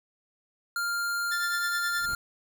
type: tone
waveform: square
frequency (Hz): 1399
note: F6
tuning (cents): +3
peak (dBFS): -28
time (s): 0.76-2.15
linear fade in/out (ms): 2
type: tone with tremolo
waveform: sawtooth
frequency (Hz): 1765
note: A6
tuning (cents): +5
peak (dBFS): -26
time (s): 1.31-2.06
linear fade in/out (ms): 10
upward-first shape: triangle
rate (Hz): 9.5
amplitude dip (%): 85
type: noise with exponential growth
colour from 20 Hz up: brown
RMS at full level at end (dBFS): -37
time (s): 1.84-2.14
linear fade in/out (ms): 1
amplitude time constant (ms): 64
effects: none